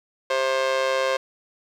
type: tone with amplitude modulation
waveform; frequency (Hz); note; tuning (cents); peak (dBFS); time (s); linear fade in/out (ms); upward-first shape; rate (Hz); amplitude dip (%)
sawtooth; 530; C5; +22; -13; 0.3-1.17; 5; sine; 135; 75
effects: low-pass 5000 Hz 12 dB/octave + 9-bit